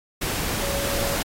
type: tone in noise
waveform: sine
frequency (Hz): 559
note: C#5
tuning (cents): +14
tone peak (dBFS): -28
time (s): 0.62-1.16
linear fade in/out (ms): 10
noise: pink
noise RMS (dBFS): -26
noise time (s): 0.21-1.23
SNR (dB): -5
effects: AAC 48 kbps